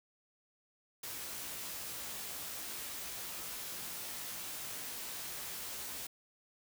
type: noise with comb filter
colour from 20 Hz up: white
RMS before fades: -43 dBFS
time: 1.03-6.07 s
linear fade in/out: 5 ms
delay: 17 ms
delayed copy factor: +0.55
effects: none